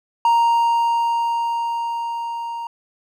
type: tone with level ramp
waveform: triangle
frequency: 932.3 Hz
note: A#5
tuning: in tune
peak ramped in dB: -10 to -24 dBFS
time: 0.25-2.67 s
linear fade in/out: 2 ms
effects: none